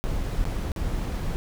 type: noise with dropouts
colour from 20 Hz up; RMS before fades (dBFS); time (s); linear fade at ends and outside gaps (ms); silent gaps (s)
brown; -27; 0.04-1.36; 0; 0.231-0.235 / 0.443-0.453 / 0.718-0.762
effects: none